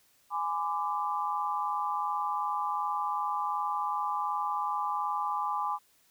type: chord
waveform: sine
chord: G# diminished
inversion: none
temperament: equal with one note detuned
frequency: 830.6 / 1012 / 1174.7 Hz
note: G#5 / B5 / D6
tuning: 0 / +42 / 0 cents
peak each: -33 dBFS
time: 0.3-5.79 s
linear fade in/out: 50 ms
effects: white hiss -66 dBFS RMS until 6.1 s